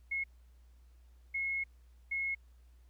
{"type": "tone bursts at uneven times", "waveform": "sine", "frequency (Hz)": 2171, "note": "C#7", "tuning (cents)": -37, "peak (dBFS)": -32, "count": 3, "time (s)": [[0.11, 0.24], [1.34, 1.64], [2.11, 2.35]], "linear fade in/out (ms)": 10, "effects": ["added 60 Hz sine -57 dBFS peak until 2.89 s", "pink hiss -75 dBFS RMS until 2.89 s"]}